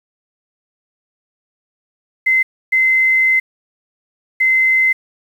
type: tone bursts at uneven times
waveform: sine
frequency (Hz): 2061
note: C7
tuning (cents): -27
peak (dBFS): -10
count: 3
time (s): 2.26-2.43 / 2.72-3.4 / 4.4-4.93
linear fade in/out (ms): 10
effects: 7-bit